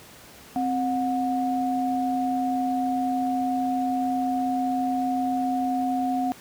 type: tone pair together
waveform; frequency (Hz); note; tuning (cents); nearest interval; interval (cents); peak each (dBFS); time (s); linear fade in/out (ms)
sine; 261.6 / 727.2; C4 / F#5; 0 / -30; octave + tritone; 1770; -25; 0.56-6.32; 0
effects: pink hiss -47 dBFS RMS until 6.4 s + high-pass 80 Hz 12 dB/octave